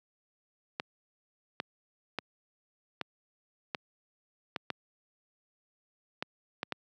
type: clicks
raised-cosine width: 0.3 ms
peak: -16 dBFS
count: 10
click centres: 0.799 / 1.601 / 2.187 / 3.013 / 3.748 / 4.562 / 4.703 / 6.225 / 6.631 / 6.723 s
effects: high-pass 150 Hz 12 dB/octave